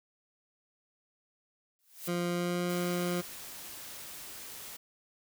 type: noise with exponential growth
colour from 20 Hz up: blue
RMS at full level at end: -37 dBFS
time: 1.79-2.08 s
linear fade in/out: 0 ms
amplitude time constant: 61 ms
type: tone with pitch glide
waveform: 20% pulse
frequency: 174.6 to 176.63 Hz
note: F3 to F3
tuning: 0 to +20 cents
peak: -25 dBFS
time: 2.07-3.22 s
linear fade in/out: 20 ms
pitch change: +20 cents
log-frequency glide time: 2.29-2.63 s
type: noise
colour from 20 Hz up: white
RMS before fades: -45 dBFS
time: 2.69-4.77 s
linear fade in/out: 10 ms
effects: none